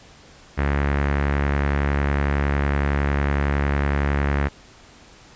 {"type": "tone with low-pass filter", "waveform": "sawtooth", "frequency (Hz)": 70.9, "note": "C#2", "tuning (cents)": 40, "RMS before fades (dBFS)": -21, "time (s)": [0.57, 4.49], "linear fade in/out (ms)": 20, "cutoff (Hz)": 1900, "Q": 2.4, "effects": ["pink hiss -48 dBFS RMS until 5.35 s", "resampled to 16000 Hz"]}